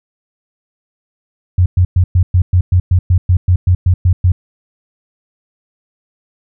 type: tone bursts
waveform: sine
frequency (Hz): 90.4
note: F#2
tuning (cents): -40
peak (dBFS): -6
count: 15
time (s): 1.58-4.32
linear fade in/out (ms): 5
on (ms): 80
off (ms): 110
effects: none